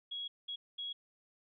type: tone bursts at uneven times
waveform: sine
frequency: 3322 Hz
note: G#7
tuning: in tune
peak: -38 dBFS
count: 3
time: 0.11-0.28 / 0.48-0.56 / 0.78-0.93 s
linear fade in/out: 10 ms
effects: none